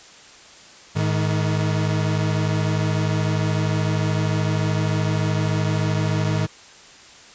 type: tone pair together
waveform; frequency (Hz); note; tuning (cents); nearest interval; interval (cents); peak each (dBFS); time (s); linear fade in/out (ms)
40% pulse; 106.55 / 156.5; G#2 / D#3; +45 / +10; perfect fifth; 665; -21; 0.95-6.47; 20
effects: white hiss -45 dBFS RMS until 7.34 s + resampled to 16000 Hz